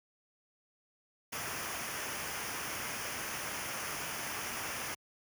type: noise with comb filter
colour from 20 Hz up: pink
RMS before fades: -39 dBFS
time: 1.32-4.95 s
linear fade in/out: 10 ms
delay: 0.25 ms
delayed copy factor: -0.65
effects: high-pass 80 Hz 12 dB/octave